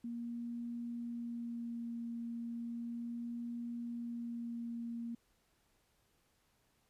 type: tone with vibrato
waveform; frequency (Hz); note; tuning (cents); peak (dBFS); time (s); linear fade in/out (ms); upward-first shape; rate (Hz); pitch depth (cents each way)
sine; 235.2; A#3; +16; -39; 0.04-5.15; 5; sine; 0.35; 12
effects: pink hiss -75 dBFS RMS until 6.89 s + resampled to 32000 Hz